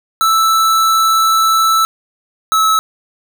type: tone pair in turn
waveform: square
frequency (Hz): 1318.5 / 1298.1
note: E6 / E6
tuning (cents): 0 / -27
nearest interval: unison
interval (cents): 27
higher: first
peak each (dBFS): -10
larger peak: neither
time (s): 0.21-1.85 / 2.52-2.79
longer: first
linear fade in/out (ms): 0
effects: none